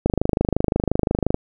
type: click train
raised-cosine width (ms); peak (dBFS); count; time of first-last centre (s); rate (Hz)
2; -4; 34; 0.06-1.344; 25.7
effects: none